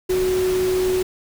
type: tone in noise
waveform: sine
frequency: 370 Hz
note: F#4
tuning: in tune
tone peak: -17 dBFS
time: 0.09-1.03 s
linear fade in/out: 10 ms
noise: pink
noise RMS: -30 dBFS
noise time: 0.09-1.03 s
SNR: +10 dB
effects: none